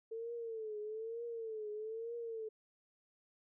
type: tone with vibrato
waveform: sine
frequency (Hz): 445.3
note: A4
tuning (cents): +21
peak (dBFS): -40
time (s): 0.11-2.49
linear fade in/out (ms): 10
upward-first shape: triangle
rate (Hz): 1.1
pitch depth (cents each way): 110
effects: none